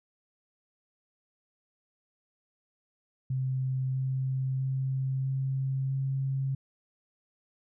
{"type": "tone with pitch steps", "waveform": "sine", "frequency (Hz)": [130.81, 131.8, 132.79, 133.79, 134.8], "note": ["C3", "C3", "C3", "C3", "C#3"], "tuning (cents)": [0, 13, 26, 39, -48], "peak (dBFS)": -27, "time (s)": [3.3, 6.55], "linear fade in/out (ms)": 5, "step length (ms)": 650, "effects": []}